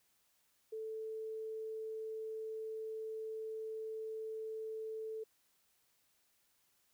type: tone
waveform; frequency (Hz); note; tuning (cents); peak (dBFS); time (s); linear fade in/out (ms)
sine; 440; A4; 0; -40; 0.72-5.24; 10
effects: white hiss -75 dBFS RMS until 6.93 s